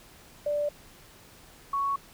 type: tone pair in turn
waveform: sine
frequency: 587.3 / 1112.2 Hz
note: D5 / C#6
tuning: 0 / +5 cents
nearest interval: major seventh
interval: 1105 cents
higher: second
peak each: -25 dBFS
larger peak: neither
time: 0.46-0.69 / 1.73-1.96 s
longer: neither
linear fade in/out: 5 ms
effects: pink hiss -53 dBFS RMS until 2.13 s